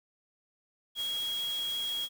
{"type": "tone in noise", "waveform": "sine", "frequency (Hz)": 3298, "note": "G#7", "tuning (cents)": -13, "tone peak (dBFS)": -31, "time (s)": [0.95, 2.09], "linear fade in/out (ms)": 50, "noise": "white", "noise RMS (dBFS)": -44, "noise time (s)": [0.95, 2.09], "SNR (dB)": 10, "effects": []}